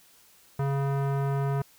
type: tone with low-pass filter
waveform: square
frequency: 138.59 Hz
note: C#3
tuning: in tune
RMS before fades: -27 dBFS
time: 0.59-1.62 s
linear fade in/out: 5 ms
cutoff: 1200 Hz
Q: 1.3
effects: white hiss -58 dBFS RMS until 1.78 s